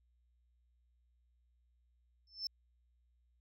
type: tone with exponential growth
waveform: sine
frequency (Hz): 5300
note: E8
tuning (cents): +9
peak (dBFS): -31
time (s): 2.27-2.47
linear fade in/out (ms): 2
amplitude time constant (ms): 43
effects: tanh soft clip ceiling -33 dBFS + added 60 Hz sine -70 dBFS peak until 3.4 s